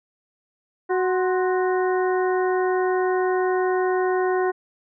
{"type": "harmonic tone with a mistuned harmonic", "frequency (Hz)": 370, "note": "F#4", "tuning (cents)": 0, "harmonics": [1, 2, 3, 4, 5], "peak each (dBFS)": [-20, -26, -30, -32, -34], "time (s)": [0.89, 4.52], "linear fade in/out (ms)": 20, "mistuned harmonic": 3, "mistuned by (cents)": -89, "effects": []}